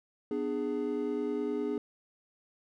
triangle chord, G# diminished, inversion first, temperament just, 249.2 / 299 / 415.3 Hz, B3 / D4 / G#4, +16 / +31 / 0 cents, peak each -34 / -33 / -31 dBFS, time 0.31-1.78 s, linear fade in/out 2 ms, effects none

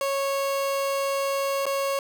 30% pulse tone with dropouts, 551 Hz, C#5, 11 cents flat, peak -21 dBFS, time 0.01-1.99 s, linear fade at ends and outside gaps 1 ms, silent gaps 1.656-1.665 s, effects none

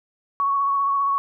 sine tone with vibrato, 1113 Hz, C#6, 7 cents sharp, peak -18 dBFS, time 0.4-1.18 s, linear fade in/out 0 ms, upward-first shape sine, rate 15 Hz, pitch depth 19 cents each way, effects none

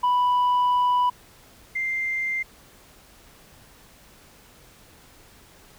sine tone pair in turn, 987.8 / 2093 Hz, B5 / C7, 0 / 0 cents, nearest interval octave + minor second, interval 1300 cents, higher second, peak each -15 / -23 dBFS, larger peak first, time 0.03-1.1 / 1.75-2.43 s, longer first, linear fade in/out 10 ms, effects tanh soft clip ceiling -17 dBFS + pink hiss -52 dBFS RMS until 5.78 s

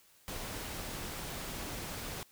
pink noise, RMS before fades -41 dBFS, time 0.28-2.23 s, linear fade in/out 0 ms, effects white hiss -64 dBFS RMS until 2.31 s

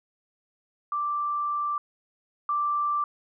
sine tone pair in turn, 1174.7 / 1174.7 Hz, D6 / D6, 0 / 0 cents, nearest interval unison, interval 0 cents, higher neither, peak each -25 / -23 dBFS, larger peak second, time 0.92-1.78 / 2.49-3.04 s, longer first, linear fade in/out 2 ms, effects none

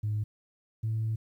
sine tone pair in turn, 106 / 110.71 Hz, G#2 / A2, +36 / +11 cents, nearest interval minor second, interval 75 cents, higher second, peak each -26 dBFS, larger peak neither, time 0.03-0.24 / 0.83-1.16 s, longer second, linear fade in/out 10 ms, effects tanh soft clip ceiling -24 dBFS + 11-bit

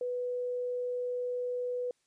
sine tone, 493.9 Hz, B4, in tune, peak -31 dBFS, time 0.01-1.91 s, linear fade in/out 2 ms, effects white hiss -75 dBFS RMS until 2.06 s + resampled to 22050 Hz

